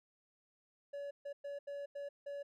triangle tone bursts at uneven times, 568 Hz, C#5, 42 cents sharp, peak -39 dBFS, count 6, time 0.93-1.11 / 1.25-1.33 / 1.44-1.59 / 1.67-1.86 / 1.95-2.09 / 2.26-2.43 s, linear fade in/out 10 ms, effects none

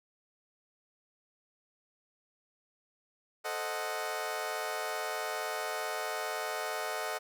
20% pulse chord, A diminished seventh, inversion none, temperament equal, 440 / 523.3 / 622.3 / 740 Hz, A4 / C5 / Eb5 / Gb5, 0 / 0 / 0 / 0 cents, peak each -35 / -38 / -33 / -34 dBFS, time 3.44-7.19 s, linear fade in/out 20 ms, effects none

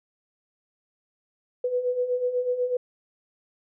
sine beating tone pair, 490 / 498.1 Hz, B4 / B4, -14 / +15 cents, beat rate 8.1 Hz, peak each -30 / -24 dBFS, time 1.64-2.77 s, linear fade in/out 5 ms, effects none

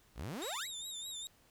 sawtooth exponential sweep, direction up, 46.25 to 2487 Hz, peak -36 dBFS, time 0.15-0.68 s, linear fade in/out 50 ms
25% pulse tone with vibrato, 3684 Hz, A#7, 21 cents flat, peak -37 dBFS, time 0.42-1.27 s, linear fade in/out 0 ms, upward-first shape sine, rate 4.9 Hz, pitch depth 79 cents each way
effects pink hiss -67 dBFS RMS until 1.5 s

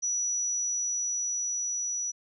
sine tone with level ramp, 5880 Hz, F#8, 12 cents flat, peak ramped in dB -26 to -29 dBFS, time 0.02-2.12 s, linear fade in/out 20 ms, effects none

